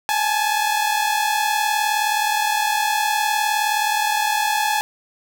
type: tone pair together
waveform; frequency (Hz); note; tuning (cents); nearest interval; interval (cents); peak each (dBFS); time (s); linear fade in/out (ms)
sawtooth; 830.6 / 870; G#5 / A5; 0 / -20; minor second; 80; -17; 0.09-4.81; 0
effects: none